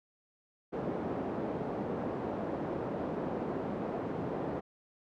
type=band-pass noise; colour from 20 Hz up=pink; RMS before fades=-36 dBFS; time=0.72-4.61 s; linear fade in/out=20 ms; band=210 to 640 Hz; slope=12 dB/octave; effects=none